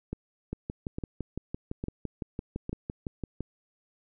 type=two click trains; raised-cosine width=3 ms; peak=-20 / -20 dBFS; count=18 / 4; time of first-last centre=0.53-3.406 / 0.13-2.694 s; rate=5.91 / 1.17 Hz; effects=none